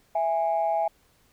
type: tone pair together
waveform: sine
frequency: 661.6 / 824 Hz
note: E5 / G#5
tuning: +6 / -14 cents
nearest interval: major third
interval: 380 cents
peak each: -24 dBFS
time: 0.15-0.88 s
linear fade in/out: 5 ms
effects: tanh soft clip ceiling -16 dBFS + pink hiss -63 dBFS RMS until 1.32 s